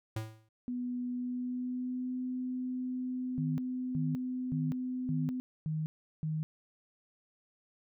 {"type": "tone with exponential decay", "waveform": "square", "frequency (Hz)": 110, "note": "A2", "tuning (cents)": 0, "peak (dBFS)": -32, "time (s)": [0.16, 0.49], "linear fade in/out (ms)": 5, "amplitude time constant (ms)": 70}
{"type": "tone with pitch glide", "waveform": "sine", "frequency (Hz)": [246.9, 253.5], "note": ["B3", "B3"], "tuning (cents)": [0, 45], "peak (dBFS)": -33, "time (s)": [0.68, 5.4], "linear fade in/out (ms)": 0, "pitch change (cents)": 45, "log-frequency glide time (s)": [1.09, 2.17]}
{"type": "tone bursts", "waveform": "sine", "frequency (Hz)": 156, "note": "D#3", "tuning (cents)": 5, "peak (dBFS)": -31, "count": 6, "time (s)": [3.38, 6.43], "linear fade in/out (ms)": 0, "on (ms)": 200, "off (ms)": 370}
{"effects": []}